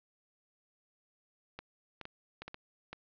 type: clicks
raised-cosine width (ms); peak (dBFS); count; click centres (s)
0.3; -27; 7; 1.59 / 2.013 / 2.054 / 2.42 / 2.48 / 2.544 / 2.93
effects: resampled to 11025 Hz + 9-bit